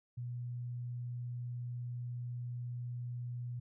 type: tone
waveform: sine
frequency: 121.8 Hz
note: B2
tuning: 24 cents flat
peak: -38 dBFS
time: 0.17-3.6 s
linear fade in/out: 10 ms
effects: none